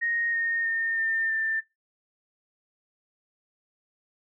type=tone with pitch steps; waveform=sine; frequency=1864.7 / 1844.3 / 1824.2 / 1804.3 / 1784.6 Hz; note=A#6 / A#6 / A#6 / A6 / A6; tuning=0 / -19 / -38 / +43 / +24 cents; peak=-24 dBFS; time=0.01-1.61 s; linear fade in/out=20 ms; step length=320 ms; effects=noise-tail reverb RT60 0.2 s tail -23 dB re dry